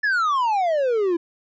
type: exponential sweep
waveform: triangle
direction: down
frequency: 1760 to 329.6 Hz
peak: -16 dBFS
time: 0.03-1.17 s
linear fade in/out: 10 ms
effects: resampled to 16000 Hz